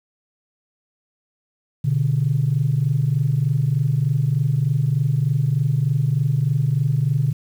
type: tone pair together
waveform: sine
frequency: 123.19 / 146.5 Hz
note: B2 / D3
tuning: -4 / -4 cents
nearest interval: minor third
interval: 300 cents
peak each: -19 / -18 dBFS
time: 1.84-7.33 s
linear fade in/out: 10 ms
effects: tanh soft clip ceiling -9 dBFS + 8-bit